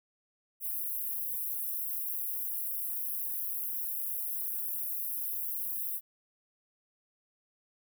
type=high-pass noise; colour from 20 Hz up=white; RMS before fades=-35 dBFS; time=0.6-6.01 s; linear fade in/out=50 ms; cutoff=11000 Hz; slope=48 dB/octave; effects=none